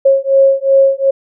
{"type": "beating tone pair", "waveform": "sine", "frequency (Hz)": [542, 544.7], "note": ["C#5", "C#5"], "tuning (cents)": [-39, -30], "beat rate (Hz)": 2.7, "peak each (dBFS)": -10, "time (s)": [0.05, 1.11], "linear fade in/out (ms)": 10, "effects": []}